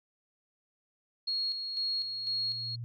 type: tone with tremolo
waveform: sine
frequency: 4300 Hz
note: C8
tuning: 47 cents sharp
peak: -29 dBFS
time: 1.27-2.76 s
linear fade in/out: 10 ms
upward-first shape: square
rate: 2 Hz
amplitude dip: 45%
type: tone with exponential growth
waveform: sine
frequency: 118.1 Hz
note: A#2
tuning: 23 cents sharp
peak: -35 dBFS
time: 1.82-2.84 s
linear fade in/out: 0 ms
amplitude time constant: 220 ms
effects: none